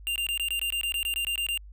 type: tone bursts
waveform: square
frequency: 2790 Hz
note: F7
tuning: 2 cents flat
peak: -27 dBFS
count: 14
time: 0.07-1.575 s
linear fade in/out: 0 ms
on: 88 ms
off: 21 ms
effects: added 50 Hz sine -43 dBFS peak until 1.72 s